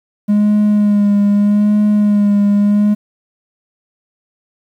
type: tone with vibrato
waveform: triangle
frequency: 206.4 Hz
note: G#3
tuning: 10 cents flat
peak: -6 dBFS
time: 0.28-2.95 s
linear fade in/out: 20 ms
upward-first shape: sine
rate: 0.81 Hz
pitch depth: 26 cents each way
effects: tanh soft clip ceiling -2 dBFS + 8-bit